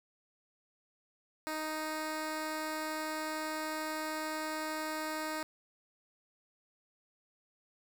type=tone; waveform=10% pulse; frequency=311.1 Hz; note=D#4; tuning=in tune; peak=-27 dBFS; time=1.47-5.43 s; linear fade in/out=0 ms; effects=10-bit